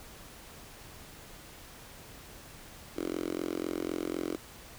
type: tone with high-pass filter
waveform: 5% pulse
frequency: 43.97 Hz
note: F1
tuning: 13 cents sharp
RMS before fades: -35 dBFS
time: 2.96-4.37 s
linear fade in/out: 20 ms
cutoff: 320 Hz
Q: 3.9
effects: pink hiss -50 dBFS RMS until 4.78 s